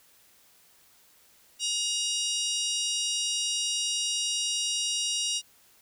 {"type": "harmonic tone", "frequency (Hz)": 950, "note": "A#5", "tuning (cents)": 33, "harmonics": [3, 4, 5, 6, 7, 8, 9, 10], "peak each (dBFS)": [-31, -34, -38, -32, -45, -36, -45, -39], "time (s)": [1.59, 5.42], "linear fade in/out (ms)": 50, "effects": ["white hiss -60 dBFS RMS until 5.81 s"]}